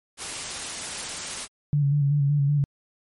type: noise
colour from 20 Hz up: white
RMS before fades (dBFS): -32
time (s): 0.17-1.48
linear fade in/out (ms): 50
type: tone with vibrato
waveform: sine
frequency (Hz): 143.3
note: D3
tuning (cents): -42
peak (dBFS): -18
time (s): 1.73-2.64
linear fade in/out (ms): 0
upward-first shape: square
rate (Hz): 5.3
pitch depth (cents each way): 36
effects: MP3 48 kbps